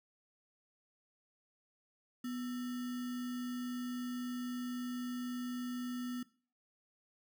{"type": "tone with sample-and-hold", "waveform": "sine", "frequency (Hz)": 246.9, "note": "B3", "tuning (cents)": 0, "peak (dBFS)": -37, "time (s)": [2.24, 6.23], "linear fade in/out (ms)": 5, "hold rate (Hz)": 1575, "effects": ["noise-tail reverb RT60 0.4 s tail -19 dB re dry"]}